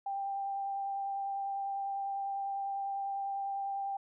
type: tone with vibrato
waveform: sine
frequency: 790 Hz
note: G5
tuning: 13 cents sharp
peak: -33 dBFS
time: 0.06-3.97 s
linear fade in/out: 5 ms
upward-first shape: triangle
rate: 10 Hz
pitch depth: 14 cents each way
effects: none